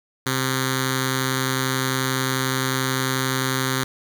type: tone with notch filter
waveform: 5% pulse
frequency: 131.3 Hz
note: C3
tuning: 6 cents sharp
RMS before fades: -23 dBFS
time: 0.26-3.84 s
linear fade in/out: 5 ms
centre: 680 Hz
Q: 0.62
effects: 8-bit